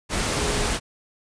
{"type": "tone in noise", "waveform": "sine", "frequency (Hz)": 415.3, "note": "G#4", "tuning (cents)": 0, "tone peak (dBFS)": -30, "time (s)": [0.31, 0.69], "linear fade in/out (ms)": 50, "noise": "pink", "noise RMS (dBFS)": -24, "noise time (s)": [0.09, 0.8], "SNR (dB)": -9, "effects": ["resampled to 22050 Hz"]}